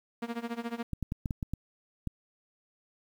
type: tone with tremolo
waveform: sawtooth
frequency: 234.2 Hz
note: A#3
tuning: 8 cents sharp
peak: -27 dBFS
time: 0.22-0.83 s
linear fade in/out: 5 ms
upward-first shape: sine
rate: 14 Hz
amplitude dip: 90%
type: clicks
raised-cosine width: 5 ms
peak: -20 dBFS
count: 8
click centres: 0.933 / 1.027 / 1.121 / 1.258 / 1.308 / 1.428 / 1.536 / 2.073 s
effects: low-pass 3000 Hz 12 dB/octave + 9-bit